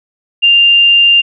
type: tone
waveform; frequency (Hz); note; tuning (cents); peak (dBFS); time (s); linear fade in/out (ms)
sine; 2794; F7; 0; -4; 0.42-1.22; 20
effects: none